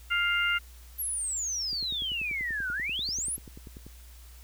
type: harmonic tone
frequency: 700 Hz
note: F5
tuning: 4 cents sharp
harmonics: 2 / 3 / 4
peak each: -27 / -29 / -30 dBFS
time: 0.1-0.59 s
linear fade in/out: 20 ms
type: exponential two-way sweep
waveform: sine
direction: down then up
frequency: 11840 to 1405 to 11840 Hz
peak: -29 dBFS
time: 0.98-3.37 s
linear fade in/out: 20 ms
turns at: 2.72 s
type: click train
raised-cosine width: 3 ms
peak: -32 dBFS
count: 23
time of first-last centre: 1.73-3.866 s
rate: 10.3 Hz
effects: added 60 Hz sine -47 dBFS peak until 4.43 s + white hiss -56 dBFS RMS until 4.43 s